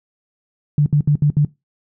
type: tone bursts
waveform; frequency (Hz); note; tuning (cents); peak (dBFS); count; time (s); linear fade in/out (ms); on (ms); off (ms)
sine; 146.83; D3; 0; -10; 5; 0.78-1.449; 2; 81; 66
effects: noise-tail reverb RT60 0.2 s tail -20 dB re dry